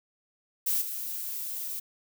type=noise with level steps; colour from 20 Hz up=violet; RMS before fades=-27 / -35 dBFS; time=0.66-1.8 s; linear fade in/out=10 ms; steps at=0.81 s; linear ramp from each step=10 ms; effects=none